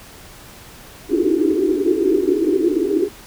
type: band-pass noise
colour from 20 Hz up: white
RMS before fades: -17 dBFS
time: 1.08-3.09 s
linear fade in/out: 50 ms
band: 290 to 410 Hz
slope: 96 dB/octave
effects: pink hiss -41 dBFS RMS until 3.26 s